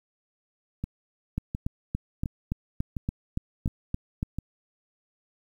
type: two click trains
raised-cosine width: 5 ms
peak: -15 / -18 dBFS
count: 11 / 6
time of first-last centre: 1.38-4.229 / 0.84-4.386 s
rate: 3.51 / 1.41 Hz
effects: 9-bit